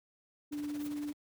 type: tone with vibrato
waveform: sine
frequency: 293.7 Hz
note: D4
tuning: in tune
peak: -35 dBFS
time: 0.51-1.13 s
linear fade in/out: 20 ms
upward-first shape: triangle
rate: 9.9 Hz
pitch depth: 8 cents each way
type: noise with tremolo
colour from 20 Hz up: pink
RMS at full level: -49 dBFS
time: 0.52-1.13 s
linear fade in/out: 5 ms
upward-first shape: sine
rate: 18 Hz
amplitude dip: 70%
type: noise with exponential growth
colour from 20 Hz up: violet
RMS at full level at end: -46 dBFS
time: 0.67-0.87 s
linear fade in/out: 2 ms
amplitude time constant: 43 ms
effects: high-pass 80 Hz 12 dB/octave